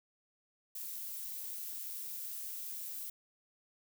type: noise with amplitude modulation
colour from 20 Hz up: violet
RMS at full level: -41 dBFS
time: 0.75-3.1 s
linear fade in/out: 5 ms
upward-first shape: sine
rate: 177 Hz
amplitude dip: 35%
effects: none